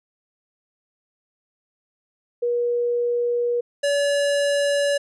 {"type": "tone pair in turn", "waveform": ["sine", "square"], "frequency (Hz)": [480, 570.8], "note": ["B4", "D5"], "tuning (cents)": [-49, -49], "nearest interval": "minor third", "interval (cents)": 300, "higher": "second", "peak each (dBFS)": [-19, -19], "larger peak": "neither", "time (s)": [[2.42, 3.61], [3.83, 4.98]], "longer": "first", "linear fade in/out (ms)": 10, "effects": ["resampled to 24000 Hz"]}